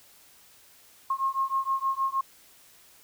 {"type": "beating tone pair", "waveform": "sine", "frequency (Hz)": [1073, 1079.4], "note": ["C6", "C#6"], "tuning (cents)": [43, -46], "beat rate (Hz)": 6.4, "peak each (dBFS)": [-28, -28], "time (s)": [1.1, 2.21], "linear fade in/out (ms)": 5, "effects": ["white hiss -56 dBFS RMS until 3.03 s"]}